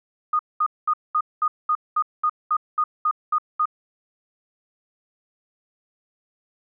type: tone bursts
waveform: sine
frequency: 1233 Hz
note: D#6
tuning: 16 cents flat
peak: -17 dBFS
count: 13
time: 0.33-3.656 s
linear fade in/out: 5 ms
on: 62 ms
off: 210 ms
effects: none